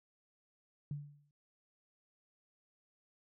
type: tone with exponential decay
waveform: sine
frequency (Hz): 145.3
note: D3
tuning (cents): -18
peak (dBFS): -35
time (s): 0.91-1.31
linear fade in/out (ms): 2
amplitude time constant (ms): 86
effects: none